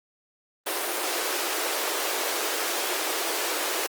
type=high-pass noise; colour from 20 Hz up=pink; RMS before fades=-28 dBFS; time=0.66-3.87 s; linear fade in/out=10 ms; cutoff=330 Hz; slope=48 dB/octave; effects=Opus 32 kbps